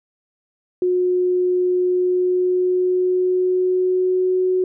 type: tone with pitch glide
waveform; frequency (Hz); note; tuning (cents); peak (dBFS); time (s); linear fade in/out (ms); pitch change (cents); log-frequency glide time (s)
sine; 362.3 to 369.3; F#4 to F#4; -36 to -3; -15; 0.82-4.64; 2; +33; 1.83-4.36
effects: none